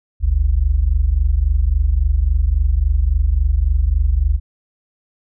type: tone pair together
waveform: sine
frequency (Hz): 48.58 / 72.2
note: G1 / D2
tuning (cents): -15 / -29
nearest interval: perfect fifth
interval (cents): 686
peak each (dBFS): -15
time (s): 0.2-4.4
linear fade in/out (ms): 50
effects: none